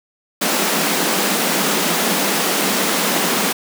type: high-pass noise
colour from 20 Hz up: pink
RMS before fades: -18 dBFS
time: 0.41-3.53 s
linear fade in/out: 10 ms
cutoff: 170 Hz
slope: 96 dB/octave
effects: none